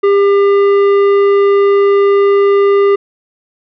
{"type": "tone with tanh clipping", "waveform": "sine", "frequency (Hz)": 400.1, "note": "G4", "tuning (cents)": 35, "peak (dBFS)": -8, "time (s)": [0.03, 2.96], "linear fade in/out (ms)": 10, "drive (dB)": 11, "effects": []}